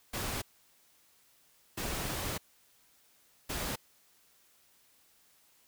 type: noise bursts at uneven times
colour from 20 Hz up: pink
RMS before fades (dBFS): -36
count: 3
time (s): 0.13-0.42 / 1.77-2.38 / 3.49-3.76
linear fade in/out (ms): 10
effects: white hiss -66 dBFS RMS until 5.67 s